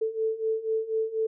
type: beating tone pair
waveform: sine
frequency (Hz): 440 / 444.1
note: A4 / A4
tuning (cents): 0 / +16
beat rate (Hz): 4.1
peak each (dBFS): -30 / -27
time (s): 0.01-1.27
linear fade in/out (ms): 10
effects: none